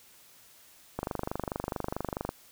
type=click train; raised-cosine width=1 ms; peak=-17 dBFS; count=33; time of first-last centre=0.99-2.291 s; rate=24.6 Hz; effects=white hiss -57 dBFS RMS until 2.51 s